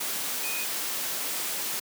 sine tone in noise, 2489 Hz, D#7, in tune, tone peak -34 dBFS, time 0.43-0.65 s, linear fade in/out 10 ms, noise white, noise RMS -31 dBFS, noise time 0-1.8 s, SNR -6 dB, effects high-pass 200 Hz 12 dB/octave

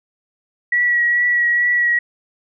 sine tone with vibrato, 1928 Hz, B6, 42 cents flat, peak -13 dBFS, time 0.72-1.99 s, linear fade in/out 5 ms, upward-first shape triangle, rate 2.3 Hz, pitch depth 21 cents each way, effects none

